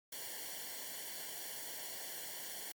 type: noise with comb filter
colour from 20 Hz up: white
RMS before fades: -45 dBFS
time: 0.12-2.72 s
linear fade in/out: 5 ms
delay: 0.79 ms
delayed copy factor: -0.85
effects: MP3 96 kbps